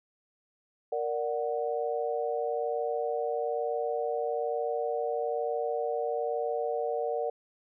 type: chord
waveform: sine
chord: Bb augmented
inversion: none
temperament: equal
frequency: 466.2 / 587.3 / 740 Hz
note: Bb4 / D5 / F#5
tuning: 0 / 0 / 0 cents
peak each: -31 / -33 / -34 dBFS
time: 0.92-7.3 s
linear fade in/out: 5 ms
effects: none